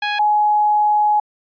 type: tone pair in turn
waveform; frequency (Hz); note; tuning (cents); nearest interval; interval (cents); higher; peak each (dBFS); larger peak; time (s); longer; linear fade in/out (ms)
15% pulse / sine; 830.6 / 840.3; G#5 / G#5; 0 / +20; unison; 20; second; -12; neither; 0.02-0.19 / 0.19-1.2; second; 5
effects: resampled to 11025 Hz